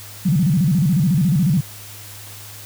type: tone with vibrato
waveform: sine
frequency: 162.6 Hz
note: E3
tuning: 23 cents flat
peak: -13 dBFS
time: 0.25-1.61 s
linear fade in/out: 10 ms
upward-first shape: square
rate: 14 Hz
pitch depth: 240 cents each way
effects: added 103 Hz sine -40 dBFS peak until 2.65 s + white hiss -38 dBFS RMS until 2.65 s